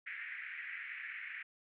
pink band-pass noise, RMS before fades -45 dBFS, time 0.06-1.43 s, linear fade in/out 10 ms, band 1700 to 2300 Hz, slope 48 dB/octave, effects none

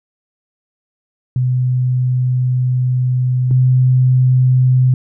sine tone pair in turn, 126.5 / 127.9 Hz, B2 / C3, +42 / -39 cents, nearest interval unison, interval 19 cents, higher second, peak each -12 / -8 dBFS, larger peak second, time 1.36-3.51 / 3.51-4.94 s, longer first, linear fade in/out 2 ms, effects none

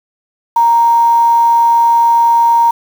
sine tone with quantisation, 932.3 Hz, A#5, in tune, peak -6 dBFS, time 0.56-2.71 s, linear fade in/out 5 ms, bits 5, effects none

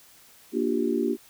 sine chord, G minor seventh, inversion first, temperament just, 235.2 / 294 / 352.8 / 392 Hz, Bb3 / D4 / F4 / G4, +16 / +2 / +18 / 0 cents, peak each -28 dBFS, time 0.52-1.17 s, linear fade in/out 50 ms, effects white hiss -54 dBFS RMS until 1.29 s

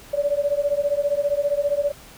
sine beating tone pair, 568 / 583 Hz, C#5 / D5, +42 / -13 cents, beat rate 15 Hz, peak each -22 dBFS, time 0.13-1.92 s, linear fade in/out 10 ms, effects pink hiss -45 dBFS RMS until 2.17 s

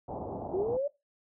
white low-pass noise, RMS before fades -38 dBFS, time 0.08-0.77 s, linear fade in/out 5 ms, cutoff 850 Hz, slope 48 dB/octave
sine linear sweep, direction up, 353.5 to 587.3 Hz, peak -27 dBFS, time 0.53-0.88 s, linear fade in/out 10 ms
effects noise-tail reverb RT60 0.2 s tail -17 dB re dry + high-pass 60 Hz 12 dB/octave

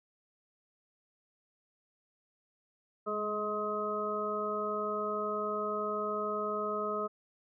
harmonic tone with a mistuned harmonic, 210.9 Hz, G#3, 27 cents sharp, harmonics 1 / 2 / 3 / 5 / 6, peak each -42 / -36 / -38 / -43 / -35 dBFS, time 3.06-7.08 s, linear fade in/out 20 ms, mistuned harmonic 1, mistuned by -24 cents, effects none

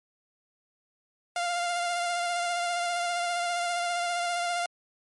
sawtooth tone with vibrato, 698.5 Hz, F5, in tune, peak -23 dBFS, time 1.36-4.66 s, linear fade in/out 2 ms, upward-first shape sine, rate 15 Hz, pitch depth 22 cents each way, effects MP3 48 kbps

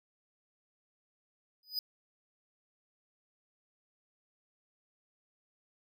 square tone with exponential growth, 4978 Hz, D#8, in tune, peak -29 dBFS, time 1.63-1.79 s, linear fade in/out 2 ms, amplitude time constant 33 ms, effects none

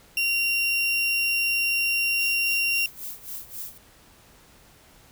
35% pulse tone, 2759 Hz, F7, 22 cents flat, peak -20 dBFS, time 0.17-2.86 s, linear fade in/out 2 ms
violet noise with tremolo, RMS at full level -34 dBFS, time 2.19-3.78 s, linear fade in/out 5 ms, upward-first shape sine, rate 3.7 Hz, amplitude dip 85%
effects pink hiss -54 dBFS RMS until 5.11 s

